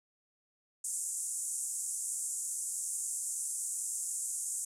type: band-pass noise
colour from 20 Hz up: pink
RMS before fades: -37 dBFS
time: 0.84-4.65 s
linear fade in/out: 5 ms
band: 7100 to 10000 Hz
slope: 48 dB/octave
effects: none